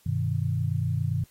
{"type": "chord", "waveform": "sine", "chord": "G augmented", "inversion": "none", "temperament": "equal with one note detuned", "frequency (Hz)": [98, 125.27, 155.56], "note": ["G2", "B2", "D#3"], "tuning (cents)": [0, 25, 0], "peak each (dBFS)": [-28, -28, -29], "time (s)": [0.06, 1.24], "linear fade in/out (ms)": 5, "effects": ["white hiss -61 dBFS RMS until 1.3 s", "AAC 48 kbps"]}